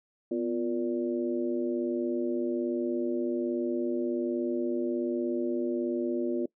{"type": "harmonic tone with a mistuned harmonic", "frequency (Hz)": 116.54, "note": "A#2", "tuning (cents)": 0, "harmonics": [2, 3, 4, 5], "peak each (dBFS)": [-32, -29, -39, -37], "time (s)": [0.31, 6.46], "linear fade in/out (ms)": 5, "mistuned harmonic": 2, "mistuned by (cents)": 110, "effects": ["noise-tail reverb RT60 0.1 s tail -22 dB re dry"]}